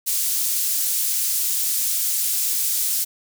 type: high-pass noise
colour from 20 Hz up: pink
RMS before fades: -22 dBFS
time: 0.06-3.05 s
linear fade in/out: 20 ms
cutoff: 7800 Hz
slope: 12 dB/octave
effects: none